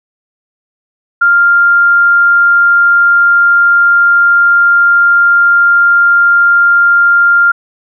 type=tone; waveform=sine; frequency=1396.9 Hz; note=F6; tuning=in tune; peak=-4 dBFS; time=1.21-7.52 s; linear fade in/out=10 ms; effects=none